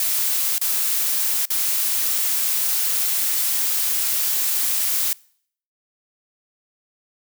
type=noise with dropouts; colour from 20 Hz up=blue; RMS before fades=-21 dBFS; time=0-5.13 s; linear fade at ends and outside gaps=2 ms; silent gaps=0.582-0.613 / 1.455-1.503 s; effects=noise-tail reverb RT60 0.6 s tail -24 dB re dry